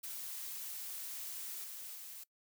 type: noise with level steps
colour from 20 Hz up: blue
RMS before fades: -44 / -47 / -49 dBFS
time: 0.03-2.24 s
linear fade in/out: 10 ms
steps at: 1.64 / 1.95 s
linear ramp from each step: 2 ms
effects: noise-tail reverb RT60 0.1 s tail -21 dB re dry